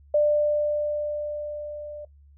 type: tone with level ramp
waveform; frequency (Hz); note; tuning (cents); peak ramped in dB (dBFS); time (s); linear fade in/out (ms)
sine; 594; D5; +20; -16 to -35; 0.14-2.05; 5
effects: noise-tail reverb RT60 0.1 s tail -18 dB re dry + added 71 Hz sine -50 dBFS peak until 2.37 s